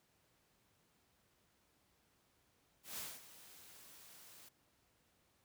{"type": "noise with ADSR envelope", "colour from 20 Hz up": "white", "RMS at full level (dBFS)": -44, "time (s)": [2.83, 4.49], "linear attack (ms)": 150, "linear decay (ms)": 220, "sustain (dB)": -15, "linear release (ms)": 9, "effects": ["pink hiss -75 dBFS RMS until 5.44 s", "high-pass 60 Hz 12 dB/octave"]}